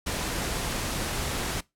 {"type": "noise", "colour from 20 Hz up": "pink", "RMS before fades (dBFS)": -30, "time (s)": [0.06, 1.61], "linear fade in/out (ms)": 10, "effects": ["noise-tail reverb RT60 0.2 s tail -22 dB re dry", "low-pass 12000 Hz 12 dB/octave"]}